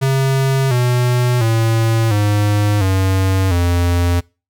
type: tone with pitch steps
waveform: square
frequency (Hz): 134.5 / 123.34 / 113.1 / 103.71 / 95.11 / 87.21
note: C3 / B2 / A2 / G#2 / F#2 / F2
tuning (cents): +48 / -2 / +48 / -2 / +48 / -2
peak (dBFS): -13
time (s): 0.01-4.21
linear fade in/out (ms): 20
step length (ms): 700
effects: noise-tail reverb RT60 0.3 s tail -24 dB re dry